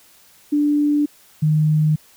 sine tone pair in turn, 293.7 / 153.75 Hz, D4 / D#3, 0 / -20 cents, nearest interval major seventh, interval 1120 cents, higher first, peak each -14 / -13 dBFS, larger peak second, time 0.52-1.06 / 1.42-1.96 s, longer neither, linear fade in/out 10 ms, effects white hiss -51 dBFS RMS until 2.16 s

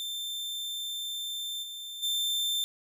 40% pulse tone with level steps, 3568 Hz, A7, 23 cents sharp, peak -32 / -37 / -26 dBFS, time 0-2.64 s, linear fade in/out 0 ms, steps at 1.62 / 2.02 s, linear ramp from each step 20 ms, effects 11-bit

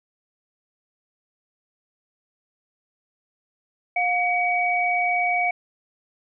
sine tone pair together, 713 / 2264 Hz, F5 / C#7, +36 / +36 cents, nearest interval octave + minor sixth, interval 2000 cents, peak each -22 dBFS, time 3.96-5.51 s, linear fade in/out 5 ms, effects none

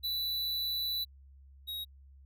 square tone pair in turn, 3967 / 3794 Hz, B7 / A#7, +7 / +30 cents, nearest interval minor second, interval 77 cents, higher first, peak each -32 / -37 dBFS, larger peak first, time 0.03-1.05 / 1.67-1.85 s, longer first, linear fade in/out 20 ms, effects added 68 Hz sine -53 dBFS peak until 2.25 s

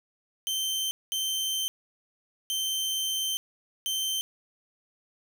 sawtooth tone bursts at uneven times, 3108 Hz, G7, 16 cents flat, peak -24 dBFS, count 4, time 0.47-0.91 / 1.12-1.68 / 2.5-3.37 / 3.86-4.21 s, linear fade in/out 0 ms, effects none

